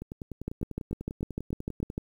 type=two click trains; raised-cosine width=3 ms; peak=-18 / -24 dBFS; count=11 / 20; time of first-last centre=0.48-1.979 / 0.02-1.901 s; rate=6.67 / 10.1 Hz; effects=9-bit